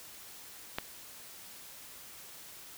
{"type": "click", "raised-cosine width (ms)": 0.3, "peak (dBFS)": -16, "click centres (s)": 0.785, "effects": ["white hiss -50 dBFS RMS until 2.77 s"]}